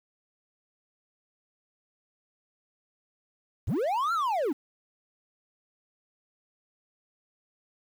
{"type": "linear two-way sweep", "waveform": "triangle", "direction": "up then down", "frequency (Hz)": [55.6, 1399, 245.6], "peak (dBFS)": -23, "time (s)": [3.67, 4.53], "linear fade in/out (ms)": 10, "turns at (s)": 4.13, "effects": ["9-bit"]}